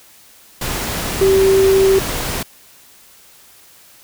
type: tone in noise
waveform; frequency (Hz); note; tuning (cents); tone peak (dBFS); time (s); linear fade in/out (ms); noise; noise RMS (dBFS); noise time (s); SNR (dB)
sine; 386.1; G4; -26; -9; 1.21-1.99; 5; pink; -22; 0.61-2.43; +10
effects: white hiss -46 dBFS RMS until 4.03 s